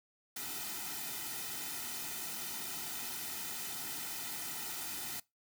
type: noise with comb filter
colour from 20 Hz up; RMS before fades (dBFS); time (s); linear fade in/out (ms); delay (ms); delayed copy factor
white; -41; 0.36-5.2; 5; 1.8; -0.75
effects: noise-tail reverb RT60 0.2 s tail -22 dB re dry